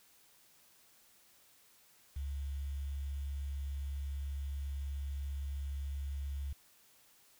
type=tone with quantisation; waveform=sine; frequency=69.7 Hz; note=C#2; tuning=10 cents sharp; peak=-36 dBFS; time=2.16-6.53 s; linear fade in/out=5 ms; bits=10; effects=white hiss -65 dBFS RMS until 7.39 s